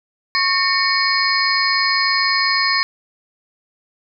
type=tone cluster; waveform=sine; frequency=1095 / 1819 / 2225 / 4268 / 4993 Hz; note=C#6 / A#6 / C#7 / C8 / D#8; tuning=-22 / -43 / +6 / +34 / +5 cents; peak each=-21 dBFS; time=0.35-2.83 s; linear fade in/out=0 ms; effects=none